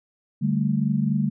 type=chord; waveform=sine; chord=D suspended fourth; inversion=none; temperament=equal; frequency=146.83 / 196 / 220 Hz; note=D3 / G3 / A3; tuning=0 / 0 / 0 cents; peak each=-24 dBFS; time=0.41-1.3 s; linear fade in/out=20 ms; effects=none